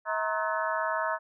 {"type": "harmonic tone with a mistuned harmonic", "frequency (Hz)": 214.4, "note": "A3", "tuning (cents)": -45, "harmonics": [3, 4, 5, 6, 7, 8], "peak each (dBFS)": [-32, -33, -34, -35, -35, -36], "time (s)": [0.05, 1.19], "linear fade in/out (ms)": 50, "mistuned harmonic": 4, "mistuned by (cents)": 150, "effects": []}